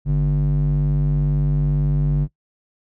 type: tone with band-pass filter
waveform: square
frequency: 48.94 Hz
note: G1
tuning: 2 cents flat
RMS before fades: -18 dBFS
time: 0.05-2.28 s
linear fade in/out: 50 ms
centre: 120 Hz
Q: 8.1
effects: noise-tail reverb RT60 0.1 s tail -21 dB re dry